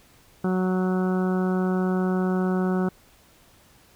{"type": "harmonic tone", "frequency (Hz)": 185, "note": "F#3", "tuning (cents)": 0, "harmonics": [1, 2, 3, 4, 5, 6, 7, 8], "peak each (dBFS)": [-22, -27, -36, -35, -40, -41, -38, -39], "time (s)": [0.44, 2.89], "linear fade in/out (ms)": 5, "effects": ["pink hiss -56 dBFS RMS until 3.95 s"]}